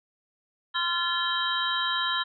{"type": "tone cluster", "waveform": "sine", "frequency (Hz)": [1034, 1378, 1728, 3141, 3852], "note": ["C6", "F6", "A6", "G7", "B7"], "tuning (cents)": [-21, -24, -32, 3, -44], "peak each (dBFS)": -31, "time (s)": [0.74, 2.24], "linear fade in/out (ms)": 20, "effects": []}